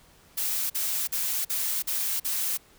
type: noise bursts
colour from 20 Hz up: blue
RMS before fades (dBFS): -28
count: 6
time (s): 0.37-2.575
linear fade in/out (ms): 10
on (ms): 330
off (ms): 45
effects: pink hiss -57 dBFS RMS until 2.78 s